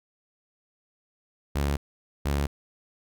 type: tone pair in turn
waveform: sawtooth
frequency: 71 / 71 Hz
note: C#2 / C#2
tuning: +42 / +42 cents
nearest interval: unison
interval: 0 cents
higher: neither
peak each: -20 dBFS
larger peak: neither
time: 1.55-1.77 / 2.25-2.47 s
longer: neither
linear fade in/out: 10 ms
effects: none